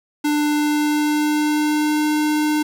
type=tone with pitch glide; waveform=square; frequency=296.9 to 302.6 Hz; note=D4 to D#4; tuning=+19 to -48 cents; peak=-17 dBFS; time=0.24-2.63 s; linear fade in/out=10 ms; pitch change=+33 cents; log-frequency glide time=0.36-2.06 s; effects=9-bit